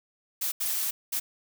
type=noise bursts at uneven times; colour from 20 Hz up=blue; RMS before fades=-29 dBFS; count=3; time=0.41-0.52 / 0.6-0.91 / 1.12-1.2 s; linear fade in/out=10 ms; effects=none